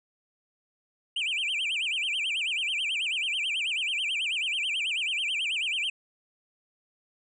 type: tone with vibrato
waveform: triangle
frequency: 2725 Hz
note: F7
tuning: 43 cents flat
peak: -25 dBFS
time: 1.16-5.9 s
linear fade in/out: 5 ms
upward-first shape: sine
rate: 9.2 Hz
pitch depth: 280 cents each way
effects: resampled to 24000 Hz